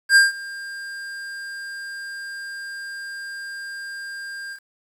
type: tone with ADSR envelope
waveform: square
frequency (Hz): 1600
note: G6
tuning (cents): +35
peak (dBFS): -9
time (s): 0.09-4.6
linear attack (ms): 69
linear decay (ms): 160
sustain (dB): -23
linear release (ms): 78
effects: low-pass 11000 Hz 12 dB/octave + 8-bit